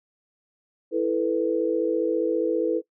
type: chord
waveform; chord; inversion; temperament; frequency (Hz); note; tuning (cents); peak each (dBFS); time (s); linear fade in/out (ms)
sine; E suspended fourth; none; just; 329.6 / 439.5 / 494.4; E4 / A4 / B4; 0 / -2 / +2; -25; 0.91-2.82; 50
effects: noise-tail reverb RT60 0.1 s tail -20 dB re dry